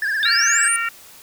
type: tone with vibrato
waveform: triangle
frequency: 1677 Hz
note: G#6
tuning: 16 cents sharp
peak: -17 dBFS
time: 0.02-0.68 s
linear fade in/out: 2 ms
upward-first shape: triangle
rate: 17 Hz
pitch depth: 130 cents each way
type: linear sweep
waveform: sine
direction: up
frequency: 3521 to 9397 Hz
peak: -17 dBFS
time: 0.23-0.76 s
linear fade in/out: 0 ms
type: harmonic tone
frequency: 460.9 Hz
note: A#4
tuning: 20 cents flat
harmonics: 3 / 4 / 5 / 6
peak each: -23 / -25 / -27 / -29 dBFS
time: 0.25-0.89 s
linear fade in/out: 5 ms
effects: white hiss -44 dBFS RMS until 1.22 s